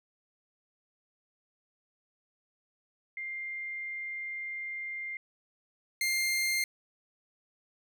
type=tone pair in turn; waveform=sine / sawtooth; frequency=2100 / 2108 Hz; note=C7 / C7; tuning=+6 / +12 cents; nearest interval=unison; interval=6 cents; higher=second; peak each=-35 / -24 dBFS; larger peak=second; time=3.17-5.17 / 6.01-6.64 s; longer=first; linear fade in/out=2 ms; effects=none